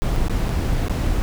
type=noise with dropouts; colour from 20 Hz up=brown; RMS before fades=-20 dBFS; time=0.02-1.22 s; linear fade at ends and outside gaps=0 ms; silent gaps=0.155-0.16 / 0.283-0.297 / 0.486-0.492 / 0.883-0.897 s; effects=none